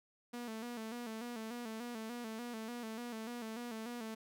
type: tone with vibrato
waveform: sawtooth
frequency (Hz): 230.9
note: A#3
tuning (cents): -16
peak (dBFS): -38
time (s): 0.33-4.15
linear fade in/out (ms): 10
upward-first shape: square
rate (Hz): 3.4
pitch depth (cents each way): 75
effects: none